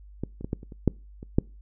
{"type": "clicks", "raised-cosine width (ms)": 3, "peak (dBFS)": [-16, -26, -19, -14, -30, -29, -6, -27, -6], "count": 9, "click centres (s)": [0.236, 0.41, 0.445, 0.531, 0.631, 0.722, 0.877, 1.229, 1.385], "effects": ["noise-tail reverb RT60 0.3 s tail -25 dB re dry", "added 50 Hz sine -45 dBFS peak until 1.61 s"]}